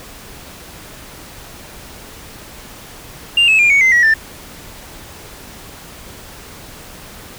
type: tone with pitch steps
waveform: sine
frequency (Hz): 2794 / 2592 / 2404 / 2230 / 2069 / 1919.4 / 1780.6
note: F7 / E7 / D7 / C#7 / C7 / B6 / A6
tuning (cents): 0 / -30 / +40 / +10 / -20 / -50 / +20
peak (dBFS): -6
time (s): 3.37-4.14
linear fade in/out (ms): 5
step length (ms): 110
effects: tanh soft clip ceiling -6 dBFS + pink hiss -36 dBFS RMS until 7.38 s